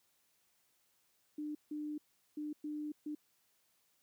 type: tone bursts at uneven times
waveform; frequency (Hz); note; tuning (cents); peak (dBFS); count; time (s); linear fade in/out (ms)
sine; 300; D4; +37; -38; 5; 1.38-1.55 / 1.71-1.98 / 2.37-2.53 / 2.64-2.92 / 3.06-3.15; 5
effects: white hiss -75 dBFS RMS until 4.02 s + high-pass 60 Hz 12 dB/octave